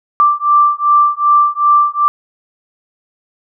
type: beating tone pair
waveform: sine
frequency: 1174.7 / 1177.3 Hz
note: D6 / D6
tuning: 0 / +4 cents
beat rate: 2.6 Hz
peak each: -11 dBFS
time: 0.2-2.08 s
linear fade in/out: 0 ms
effects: none